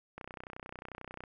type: click train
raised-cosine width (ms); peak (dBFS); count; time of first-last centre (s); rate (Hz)
0.5; -28; 34; 0.18-1.238; 31.2
effects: none